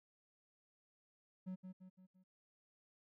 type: tone with echo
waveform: triangle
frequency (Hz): 185.6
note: F#3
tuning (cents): +6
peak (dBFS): -40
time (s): 1.46-1.56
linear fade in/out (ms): 20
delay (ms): 170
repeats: 4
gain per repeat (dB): -6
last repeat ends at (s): 2.24
effects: none